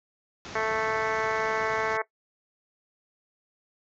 pink low-pass noise, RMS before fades -40 dBFS, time 0.45-1.97 s, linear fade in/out 0 ms, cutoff 6800 Hz, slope 96 dB/octave
harmonic tone, 220 Hz, A3, in tune, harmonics 2 / 3 / 4 / 5 / 6 / 7 / 8 / 9 / 10, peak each -30 / -32 / -33 / -34 / -35 / -35 / -36 / -37 / -37 dBFS, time 0.55-2.02 s, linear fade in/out 5 ms
effects noise-tail reverb RT60 0.1 s tail -18 dB re dry + high-pass 100 Hz 12 dB/octave

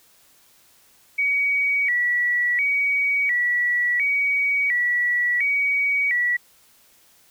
sine tone with vibrato, 2095 Hz, C7, 2 cents sharp, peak -18 dBFS, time 1.18-6.37 s, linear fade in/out 10 ms, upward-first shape square, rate 0.71 Hz, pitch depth 130 cents each way, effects white hiss -56 dBFS RMS until 7.3 s

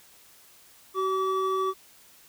triangle tone pair together, 379.3 / 1150.5 Hz, F#4 / D6, +43 / -36 cents, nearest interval octave + perfect fifth, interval 1921 cents, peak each -25 dBFS, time 0.94-1.74 s, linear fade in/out 50 ms, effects white hiss -55 dBFS RMS until 2.28 s

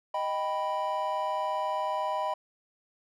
triangle chord, Eb augmented, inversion none, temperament equal, 622.3 / 784 / 987.8 Hz, Eb5 / G5 / B5, 0 / 0 / 0 cents, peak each -31 / -32 / -29 dBFS, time 0.14-2.34 s, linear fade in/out 5 ms, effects none

